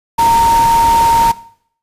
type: tone in noise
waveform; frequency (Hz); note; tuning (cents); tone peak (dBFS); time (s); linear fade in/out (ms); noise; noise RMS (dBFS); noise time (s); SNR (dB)
sine; 923; A#5; -17; -8; 0.18-1.32; 10; pink; -21; 0.18-1.32; +10
effects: noise-tail reverb RT60 0.6 s tail -18 dB re dry + resampled to 32000 Hz